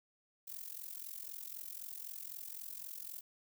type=noise with amplitude modulation; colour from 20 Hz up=violet; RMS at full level=-43 dBFS; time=0.47-3.21 s; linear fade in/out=10 ms; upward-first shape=sine; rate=43.9 Hz; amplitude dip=85%; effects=none